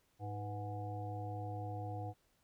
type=harmonic tone with a mistuned harmonic; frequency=104.3 Hz; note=G#2; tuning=8 cents sharp; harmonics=1 / 3 / 5 / 7 / 8; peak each=-41 / -50 / -50 / -46 / -55 dBFS; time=0.19-2.14 s; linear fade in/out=50 ms; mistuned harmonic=5; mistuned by=-87 cents; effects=pink hiss -75 dBFS RMS until 2.43 s